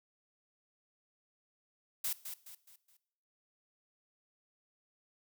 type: noise with echo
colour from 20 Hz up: blue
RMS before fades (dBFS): -35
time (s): 2.04-2.13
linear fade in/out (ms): 5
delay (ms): 210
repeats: 4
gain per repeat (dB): -8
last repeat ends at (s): 2.97
effects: noise-tail reverb RT60 0.8 s tail -19 dB re dry